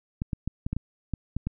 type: clicks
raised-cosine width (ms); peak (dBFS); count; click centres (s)
5; -16; 9; 0.219 / 0.332 / 0.476 / 0.665 / 0.73 / 0.766 / 1.137 / 1.366 / 1.47
effects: none